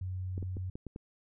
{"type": "tone", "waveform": "sine", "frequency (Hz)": 92.5, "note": "F#2", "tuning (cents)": 0, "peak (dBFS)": -34, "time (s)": [0.01, 0.7], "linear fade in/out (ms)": 5}
{"type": "clicks", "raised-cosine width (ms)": 3, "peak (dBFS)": -28, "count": 6, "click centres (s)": [0.379, 0.427, 0.569, 0.755, 0.867, 0.961]}
{"effects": []}